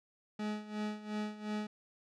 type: tone with tremolo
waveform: 40% pulse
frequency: 211.4 Hz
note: G#3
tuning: 31 cents sharp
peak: -33 dBFS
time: 0.39-1.67 s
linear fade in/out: 5 ms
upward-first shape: sine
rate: 2.8 Hz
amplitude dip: 80%
effects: low-pass 5000 Hz 12 dB/octave